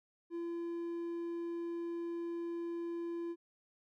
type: tone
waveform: triangle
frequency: 340 Hz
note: F4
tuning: 46 cents flat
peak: -35 dBFS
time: 0.3-3.36 s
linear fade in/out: 50 ms
effects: none